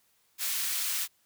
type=high-pass noise; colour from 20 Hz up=white; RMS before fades=-31 dBFS; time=0.38-1.08 s; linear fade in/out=50 ms; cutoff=1600 Hz; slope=12 dB/octave; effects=white hiss -69 dBFS RMS until 1.25 s